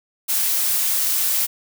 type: noise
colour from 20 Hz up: blue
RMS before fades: -20 dBFS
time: 0.28-1.47 s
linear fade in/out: 20 ms
effects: none